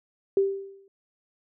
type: tone with exponential decay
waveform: sine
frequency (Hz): 392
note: G4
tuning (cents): 0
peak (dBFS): -16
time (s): 0.37-0.88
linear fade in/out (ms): 2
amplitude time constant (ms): 110
effects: none